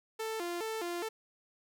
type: tone with vibrato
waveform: sawtooth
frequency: 392 Hz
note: G4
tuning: in tune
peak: -31 dBFS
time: 0.19-1.09 s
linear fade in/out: 10 ms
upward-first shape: square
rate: 2.4 Hz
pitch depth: 210 cents each way
effects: none